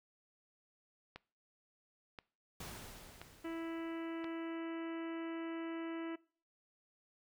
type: click train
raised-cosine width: 0.3 ms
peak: -31 dBFS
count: 4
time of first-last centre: 1.16-4.243 s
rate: 0.973 Hz
type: noise with exponential decay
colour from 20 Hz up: pink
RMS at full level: -46 dBFS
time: 2.6-4.58 s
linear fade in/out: 5 ms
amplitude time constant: 430 ms
type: harmonic tone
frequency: 329.6 Hz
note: E4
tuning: in tune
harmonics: 1 / 2 / 3 / 4 / 5 / 6 / 7 / 8 / 9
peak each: -40 / -50 / -54 / -54 / -57 / -56 / -60 / -62 / -61 dBFS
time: 3.44-6.16 s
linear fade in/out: 10 ms
effects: noise-tail reverb RT60 0.4 s tail -22 dB re dry